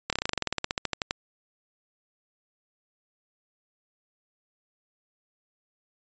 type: slowing click train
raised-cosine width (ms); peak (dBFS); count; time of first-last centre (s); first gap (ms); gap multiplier
0.2; -9; 20; 0.1-1.109; 27; 1.07
effects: resampled to 16000 Hz